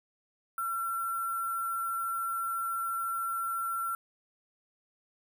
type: tone with sample-and-hold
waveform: sine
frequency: 1357 Hz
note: E6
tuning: 50 cents sharp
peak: -30 dBFS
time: 0.58-3.95 s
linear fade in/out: 2 ms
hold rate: 11025 Hz
effects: none